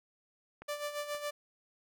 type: clicks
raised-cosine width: 0.5 ms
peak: -32 / -37 dBFS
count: 2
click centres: 0.62 / 1.148 s
type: tone with tremolo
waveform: sawtooth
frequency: 587.3 Hz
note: D5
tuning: in tune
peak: -30 dBFS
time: 0.68-1.31 s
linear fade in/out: 10 ms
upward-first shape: sine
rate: 7.2 Hz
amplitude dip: 65%
effects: none